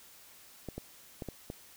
clicks, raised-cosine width 2 ms, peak -25 dBFS, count 5, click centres 0.687 / 0.78 / 1.222 / 1.287 / 1.501 s, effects white hiss -56 dBFS RMS until 1.76 s

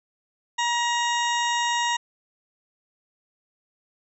harmonic tone with a mistuned harmonic, 950 Hz, A#5, 33 cents sharp, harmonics 1 / 2 / 3 / 4 / 6 / 7 / 8, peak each -24 / -28 / -31 / -31 / -37 / -36 / -38 dBFS, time 0.58-1.97 s, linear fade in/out 10 ms, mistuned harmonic 4, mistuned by -25 cents, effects none

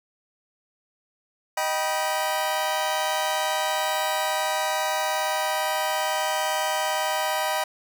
sawtooth chord, Eb augmented, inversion none, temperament just, 622.3 / 777.8 / 972.3 Hz, Eb5 / G5 / B5, 0 / -14 / -27 cents, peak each -24 dBFS, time 1.57-7.64 s, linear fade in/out 5 ms, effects none

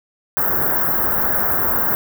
white band-stop noise, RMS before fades -18 dBFS, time 0.37-1.95 s, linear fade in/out 0 ms, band 1700 to 14000 Hz, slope 48 dB/octave, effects none

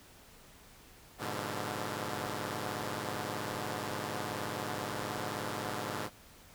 5% pulse chord, G# diminished seventh, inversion none, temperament equal with one note detuned, 103.83 / 122.69 / 146.83 / 174.61 Hz, G#2 / B2 / D3 / F3, 0 / -11 / 0 / 0 cents, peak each -28 / -30 / -30 / -33 dBFS, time 1.18-6.1 s, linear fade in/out 50 ms, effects pink hiss -57 dBFS RMS until 6.54 s

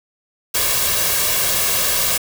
white noise with comb filter, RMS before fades -18 dBFS, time 0.54-2.18 s, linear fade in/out 10 ms, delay 1.8 ms, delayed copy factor +0.6, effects none

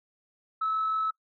sine tone with amplitude modulation, 1300 Hz, E6, 24 cents flat, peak -23 dBFS, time 0.61-1.11 s, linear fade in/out 10 ms, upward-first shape sine, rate 45.8 Hz, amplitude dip 25%, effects noise-tail reverb RT60 0.1 s tail -24 dB re dry + tanh soft clip ceiling -21 dBFS

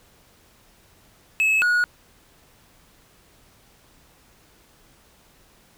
triangle tone pair in turn, 2588 / 1452.5 Hz, E7 / F#6, -32 / -32 cents, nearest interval minor seventh, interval 1000 cents, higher first, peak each -15 / -15 dBFS, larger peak neither, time 1.4-1.62 / 1.62-1.84 s, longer neither, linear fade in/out 0 ms, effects pink hiss -56 dBFS RMS until 5.77 s

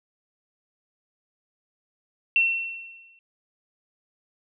sine tone with exponential decay, 2709 Hz, E7, 47 cents sharp, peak -15 dBFS, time 2.36-3.19 s, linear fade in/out 1 ms, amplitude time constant 180 ms, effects none

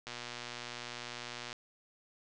click train, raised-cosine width 0.2 ms, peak -24 dBFS, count 176, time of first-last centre 0.07-1.528 s, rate 120 Hz, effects resampled to 22050 Hz + 10-bit

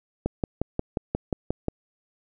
click train, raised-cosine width 2 ms, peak -11 dBFS, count 9, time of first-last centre 0.26-1.683 s, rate 5.62 Hz, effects none

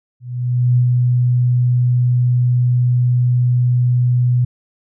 sine tone with ADSR envelope, 123.47 Hz, B2, in tune, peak -9 dBFS, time 0.2-4.45 s, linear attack 570 ms, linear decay 84 ms, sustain -2 dB, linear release 8 ms, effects none

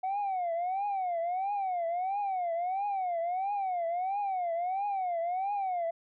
sine tone with vibrato, 740 Hz, F#5, in tune, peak -27 dBFS, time 0.03-5.91 s, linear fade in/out 10 ms, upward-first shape triangle, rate 1.5 Hz, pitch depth 200 cents each way, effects tanh soft clip ceiling -27 dBFS

